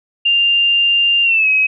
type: tone with pitch glide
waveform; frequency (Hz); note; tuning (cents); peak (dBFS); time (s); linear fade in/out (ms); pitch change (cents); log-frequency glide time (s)
sine; 2794 to 2547; F7 to D#7; 0 to +40; -10; 0.25-1.67; 10; -160; 1.23-1.48
effects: none